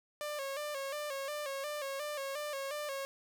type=tone with vibrato; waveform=sawtooth; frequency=570 Hz; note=C#5; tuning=48 cents sharp; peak=-33 dBFS; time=0.21-3.05 s; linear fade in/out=0 ms; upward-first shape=square; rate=2.8 Hz; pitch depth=73 cents each way; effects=11-bit